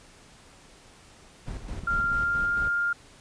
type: noise with tremolo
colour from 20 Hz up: brown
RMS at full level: -35 dBFS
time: 1.46-2.7 s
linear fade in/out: 20 ms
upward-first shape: square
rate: 4.5 Hz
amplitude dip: 50%
type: clicks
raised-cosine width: 5 ms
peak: -26 dBFS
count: 7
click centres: 1.484 / 1.836 / 1.939 / 2.002 / 2.043 / 2.118 / 2.237 s
type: tone with pitch glide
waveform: sine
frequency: 1390 to 1404.5 Hz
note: F6 to F6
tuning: -9 to +9 cents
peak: -23 dBFS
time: 1.87-2.93 s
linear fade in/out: 5 ms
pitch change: +18 cents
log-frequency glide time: 2.03-2.55 s
effects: pink hiss -53 dBFS RMS until 3.2 s + resampled to 22050 Hz